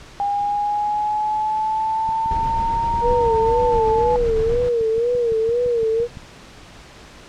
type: exponential two-way sweep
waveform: sine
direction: up then down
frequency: 807 to 932.3 to 855 Hz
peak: -18 dBFS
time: 0.2-4.16 s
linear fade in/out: 0 ms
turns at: 3.05 s
type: click train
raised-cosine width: 5 ms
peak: -22 dBFS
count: 25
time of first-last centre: 2.09-6.172 s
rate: 5.88 Hz
type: noise with tremolo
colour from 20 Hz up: brown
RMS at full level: -26 dBFS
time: 2.31-4.69 s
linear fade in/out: 2 ms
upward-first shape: square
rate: 7.8 Hz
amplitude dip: 25%
type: tone with vibrato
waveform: sine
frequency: 466.2 Hz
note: A#4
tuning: in tune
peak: -16 dBFS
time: 3.01-6.08 s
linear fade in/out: 50 ms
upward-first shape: sine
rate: 2 Hz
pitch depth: 90 cents each way
effects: pink hiss -42 dBFS RMS until 7.28 s + low-pass 6000 Hz 12 dB/octave